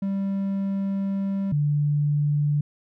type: tone pair in turn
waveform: triangle / sine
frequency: 196 / 146.83 Hz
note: G3 / D3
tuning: 0 / 0 cents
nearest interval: perfect fourth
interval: 500 cents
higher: first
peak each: -21 / -19 dBFS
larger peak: second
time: 0.02-1.52 / 1.52-2.61 s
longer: first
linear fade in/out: 5 ms
effects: none